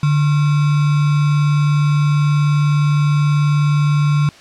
sine tone with sample-and-hold, 146.83 Hz, D3, in tune, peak -11 dBFS, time 0.03-4.29 s, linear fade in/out 2 ms, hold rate 1225 Hz, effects white hiss -42 dBFS RMS until 4.4 s + low-pass 5000 Hz 12 dB/octave

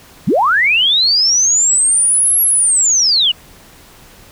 sine linear two-way sweep, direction up then down, 120 to 11420 to 2776 Hz, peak -9 dBFS, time 0.27-3.32 s, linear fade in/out 10 ms, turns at 2.42 s, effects pink hiss -42 dBFS RMS until 4.31 s

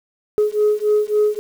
sine beating tone pair, 419.9 / 423.5 Hz, G#4 / G#4, +19 / +34 cents, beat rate 3.6 Hz, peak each -16 dBFS, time 0.38-1.39 s, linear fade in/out 0 ms, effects tanh soft clip ceiling -9 dBFS + 7-bit

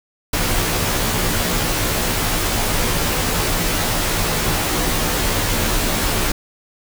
pink noise with comb filter, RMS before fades -19 dBFS, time 0.33-6.32 s, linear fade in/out 5 ms, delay 15 ms, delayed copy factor -1, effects none

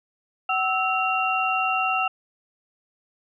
sine tone cluster, 754 / 1308 / 2758 Hz, F#5 / E6 / F7, +32 / -14 / -22 cents, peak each -25 dBFS, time 0.49-2.08 s, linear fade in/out 5 ms, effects none

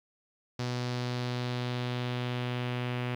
sawtooth tone with low-pass filter sweep, 123.47 Hz, B2, in tune, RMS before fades -33 dBFS, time 0.59-3.15 s, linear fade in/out 5 ms, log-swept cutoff 5100 to 2700 Hz, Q 2.2, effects 10-bit

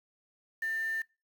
sine tone with quantisation, 1792 Hz, A6, 31 cents sharp, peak -30 dBFS, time 0.62-1.02 s, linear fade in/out 5 ms, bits 8, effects noise-tail reverb RT60 0.3 s tail -26 dB re dry

